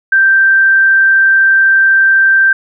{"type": "tone", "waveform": "sine", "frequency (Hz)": 1568, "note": "G6", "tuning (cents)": 0, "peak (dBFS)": -5, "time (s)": [0.12, 2.53], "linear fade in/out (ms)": 5, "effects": []}